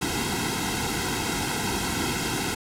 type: noise with comb filter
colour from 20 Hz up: pink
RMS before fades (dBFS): -27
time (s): 0.01-2.55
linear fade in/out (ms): 10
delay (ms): 1.7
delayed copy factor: -1
effects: low-pass 11000 Hz 12 dB/octave